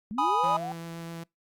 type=linear sweep; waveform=sine; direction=up; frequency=196 to 784 Hz; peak=-32 dBFS; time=0.11-0.72 s; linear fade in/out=0 ms
type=chord; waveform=triangle; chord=G# minor; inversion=none; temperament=equal; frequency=830.6 / 987.8 / 1244.5 Hz; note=G#5 / B5 / D#6; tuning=0 / 0 / 0 cents; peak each=-25 / -25 / -26 dBFS; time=0.18-0.57 s; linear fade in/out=5 ms
type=tone with vibrato; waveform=sawtooth; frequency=167 Hz; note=E3; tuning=23 cents sharp; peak=-33 dBFS; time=0.43-1.24 s; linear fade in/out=10 ms; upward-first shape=sine; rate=7.7 Hz; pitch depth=9 cents each way
effects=noise-tail reverb RT60 0.2 s tail -26 dB re dry + Opus 48 kbps

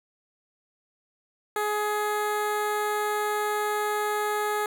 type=tone with notch filter; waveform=15% pulse; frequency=420 Hz; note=G#4; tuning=19 cents sharp; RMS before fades=-27 dBFS; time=1.56-4.66 s; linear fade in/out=2 ms; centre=5100 Hz; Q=1.1; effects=none

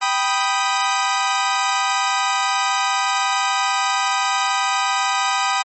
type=chord; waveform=sawtooth; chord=G augmented; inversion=none; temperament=equal; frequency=784 / 987.8 / 1244.5 Hz; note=G5 / B5 / D#6; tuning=0 / 0 / 0 cents; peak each=-18 dBFS; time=0.01-5.63 s; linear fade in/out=20 ms; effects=MP3 32 kbps

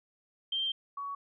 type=tone pair in turn; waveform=sine; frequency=3157 / 1124.3 Hz; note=G7 / C#6; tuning=+12 / +24 cents; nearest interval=octave + tritone; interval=1788 cents; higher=first; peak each=-29 / -35 dBFS; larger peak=first; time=0.52-0.72 / 0.97-1.15 s; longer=first; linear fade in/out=5 ms; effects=none

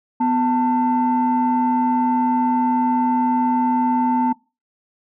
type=tone pair together; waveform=sine; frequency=249.2 / 891 Hz; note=B3 / A5; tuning=+16 / +22 cents; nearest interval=octave + minor seventh; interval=2206 cents; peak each=-17 dBFS; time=0.2-4.33 s; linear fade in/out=10 ms; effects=noise-tail reverb RT60 0.3 s tail -23 dB re dry + tanh soft clip ceiling -10 dBFS

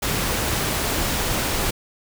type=noise; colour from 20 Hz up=pink; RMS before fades=-23 dBFS; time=0.02-1.71 s; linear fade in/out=10 ms; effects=none

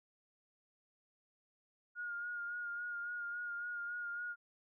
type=tone with vibrato; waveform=sine; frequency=1425 Hz; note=F6; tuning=34 cents sharp; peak=-39 dBFS; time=1.95-4.36 s; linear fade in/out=50 ms; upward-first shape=sine; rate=3.6 Hz; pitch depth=27 cents each way; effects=none

